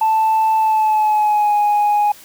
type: tone with pitch glide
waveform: sine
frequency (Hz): 880 to 830.6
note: A5 to G#5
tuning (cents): 0 to 0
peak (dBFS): -10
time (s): 0.01-2.12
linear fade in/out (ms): 5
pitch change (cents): -100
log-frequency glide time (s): 0.58-1.54
effects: tanh soft clip ceiling -10 dBFS + white hiss -42 dBFS RMS until 2.24 s